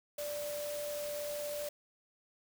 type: tone in noise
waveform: sine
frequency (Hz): 587.3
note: D5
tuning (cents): 0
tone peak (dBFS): -37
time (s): 0.18-1.69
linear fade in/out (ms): 5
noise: white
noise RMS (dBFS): -45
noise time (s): 0.18-1.69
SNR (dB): +5
effects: none